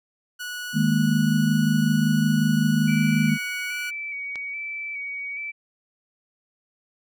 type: tone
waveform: sawtooth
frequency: 1468 Hz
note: F#6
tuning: 14 cents flat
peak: -27 dBFS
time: 0.39-3.91 s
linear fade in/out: 20 ms
type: chord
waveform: sine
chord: D# suspended fourth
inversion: none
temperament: equal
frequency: 155.56 / 207.7 / 233.1 Hz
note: D#3 / G#3 / A#3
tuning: 0 / 0 / 0 cents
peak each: -22 dBFS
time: 0.73-3.38 s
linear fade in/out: 50 ms
type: tone with vibrato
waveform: sine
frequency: 2287 Hz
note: D7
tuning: 47 cents flat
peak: -29 dBFS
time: 2.87-5.52 s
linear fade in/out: 20 ms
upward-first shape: square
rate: 1.2 Hz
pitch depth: 25 cents each way
type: click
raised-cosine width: 0.2 ms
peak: -20 dBFS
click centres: 4.357 s
effects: none